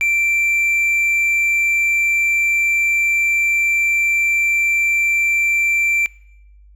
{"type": "tone", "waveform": "triangle", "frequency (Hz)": 2349, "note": "D7", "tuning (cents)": 0, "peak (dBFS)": -13, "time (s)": [0.01, 6.06], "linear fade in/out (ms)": 0, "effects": ["noise-tail reverb RT60 0.8 s tail -22 dB re dry", "added 50 Hz sine -43 dBFS peak until 6.75 s"]}